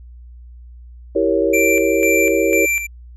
sine chord, E diminished seventh, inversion none, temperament equal, 329.6 / 392 / 466.2 / 554.4 Hz, E4 / G4 / Bb4 / Db5, 0 / 0 / 0 / 0 cents, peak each -19 dBFS, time 1.15-2.66 s, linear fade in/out 10 ms
square tone with tremolo, 2352 Hz, D7, 2 cents sharp, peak -16 dBFS, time 1.53-2.87 s, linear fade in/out 10 ms, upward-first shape square, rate 2 Hz, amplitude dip 60%
effects added 60 Hz sine -36 dBFS peak until 3.16 s + resampled to 32000 Hz

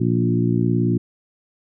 harmonic tone with a mistuned harmonic, 58.8 Hz, A#1, 16 cents sharp, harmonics 2 / 3 / 4 / 5 / 6, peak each -20 / -22 / -23 / -24 / -25 dBFS, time 0-0.98 s, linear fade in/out 10 ms, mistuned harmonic 2, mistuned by +24 cents, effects none

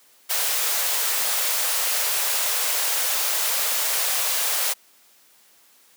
white high-pass noise, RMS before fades -23 dBFS, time 0.29-4.74 s, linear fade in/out 20 ms, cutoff 460 Hz, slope 48 dB/octave, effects white hiss -56 dBFS RMS until 5.96 s + high-pass 200 Hz 12 dB/octave

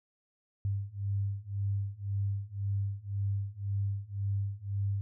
sine beating tone pair, 98.7 / 100.6 Hz, G2 / G2, +12 / +45 cents, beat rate 1.9 Hz, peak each -34 / -33 dBFS, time 0.65-5.01 s, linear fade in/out 0 ms, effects none

